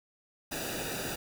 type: noise with comb filter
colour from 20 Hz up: pink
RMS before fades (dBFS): -36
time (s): 0.51-1.16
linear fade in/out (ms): 10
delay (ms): 0.93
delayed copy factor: -0.75
effects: none